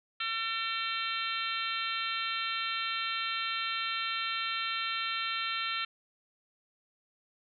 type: harmonic tone with a mistuned harmonic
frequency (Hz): 450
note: A4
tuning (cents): +39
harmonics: 3 / 4 / 5 / 6 / 7 / 8 / 9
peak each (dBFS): -36 / -40 / -39 / -38 / -39 / -41 / -41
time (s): 0.2-5.85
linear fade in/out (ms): 5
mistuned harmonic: 5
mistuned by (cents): +28
effects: none